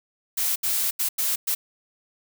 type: noise bursts at uneven times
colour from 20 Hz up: blue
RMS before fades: -24 dBFS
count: 5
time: 0.37-0.56 / 0.63-0.91 / 0.99-1.09 / 1.18-1.36 / 1.47-1.55 s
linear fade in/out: 10 ms
effects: none